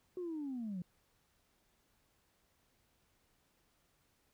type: linear sweep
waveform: sine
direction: down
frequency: 369.9 to 170 Hz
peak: -37 dBFS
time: 0.17-0.82 s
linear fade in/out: 2 ms
effects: tanh soft clip ceiling -35 dBFS + pink hiss -75 dBFS RMS until 4.33 s